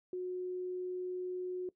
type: tone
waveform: sine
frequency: 364.4 Hz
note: F#4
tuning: 26 cents flat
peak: -35 dBFS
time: 0.13-1.69 s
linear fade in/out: 2 ms
effects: noise-tail reverb RT60 0.1 s tail -19 dB re dry